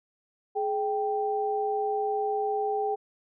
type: tone pair together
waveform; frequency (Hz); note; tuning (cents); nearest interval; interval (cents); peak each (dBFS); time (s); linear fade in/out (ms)
sine; 421.4 / 784; G#4 / G5; +25 / 0; major seventh; 1075; -28 / -28; 0.55-2.96; 20
effects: none